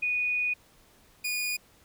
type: tone pair in turn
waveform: sine / sawtooth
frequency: 2470 / 2452 Hz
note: D#7 / D#7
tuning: -13 / -26 cents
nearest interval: unison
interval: 13 cents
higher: first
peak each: -25 dBFS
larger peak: neither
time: 0.02-0.54 / 1.24-1.57 s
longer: first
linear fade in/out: 10 ms
effects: pink hiss -60 dBFS RMS until 1.84 s